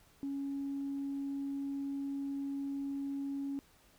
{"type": "tone", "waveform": "sine", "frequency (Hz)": 277.8, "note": "C#4", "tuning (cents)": 4, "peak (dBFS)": -34, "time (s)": [0.23, 3.59], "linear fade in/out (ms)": 0, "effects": ["tanh soft clip ceiling -31 dBFS", "pink hiss -65 dBFS RMS until 3.98 s"]}